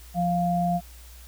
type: tone pair together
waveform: sine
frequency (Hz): 174.61 / 698.4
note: F3 / F5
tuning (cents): 0 / 0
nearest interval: 2 octaves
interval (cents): 2400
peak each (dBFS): -24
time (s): 0.14-0.81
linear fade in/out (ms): 50
effects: added 60 Hz sine -44 dBFS peak until 1.27 s + white hiss -51 dBFS RMS until 1.27 s